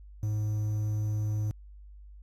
triangle tone with quantisation, 106.2 Hz, G#2, 39 cents sharp, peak -25 dBFS, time 0.23-1.51 s, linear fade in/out 0 ms, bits 9, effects added 50 Hz sine -46 dBFS peak until 2.22 s + AAC 64 kbps

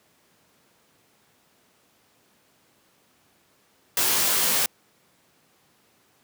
white noise with comb filter, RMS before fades -22 dBFS, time 3.97-4.66 s, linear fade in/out 2 ms, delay 18 ms, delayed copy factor +0.95, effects pink hiss -62 dBFS RMS until 6.23 s + high-pass 150 Hz 12 dB/octave

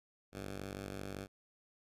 10% pulse ring-modulated tone, 98 Hz, G2, in tune, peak -31 dBFS, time 0.32-1.28 s, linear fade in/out 50 ms, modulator 22.7 Hz, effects resampled to 32000 Hz

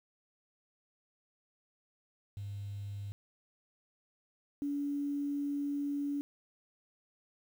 sine tone pair in turn, 101 / 285.7 Hz, G#2 / D4, -48 / -48 cents, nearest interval octave + tritone, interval 1800 cents, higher second, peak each -38 / -32 dBFS, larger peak second, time 2.37-3.12 / 4.62-6.21 s, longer second, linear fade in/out 0 ms, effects 10-bit

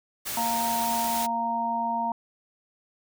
white noise, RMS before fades -32 dBFS, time 0.25-1.27 s, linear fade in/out 20 ms
harmonic tone, 231.9 Hz, A#3, 9 cents flat, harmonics 1 / 3 / 4, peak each -34 / -31 / -26 dBFS, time 0.37-2.12 s, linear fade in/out 2 ms
effects none

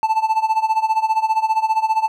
triangle tone with tremolo, 880 Hz, A5, in tune, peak -10 dBFS, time 0.03-2.08 s, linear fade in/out 0 ms, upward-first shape sine, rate 15 Hz, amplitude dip 85%, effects none

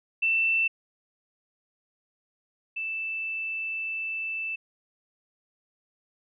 sine tone pair in turn, 2671 / 2646 Hz, E7 / E7, +22 / +6 cents, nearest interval unison, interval 16 cents, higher first, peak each -21 / -29 dBFS, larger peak first, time 0.22-0.68 / 2.76-4.56 s, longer second, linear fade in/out 10 ms, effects none

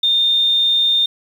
sine tone, 3631 Hz, A#7, 46 cents flat, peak -12 dBFS, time 0.03-1.06 s, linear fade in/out 5 ms, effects 7-bit

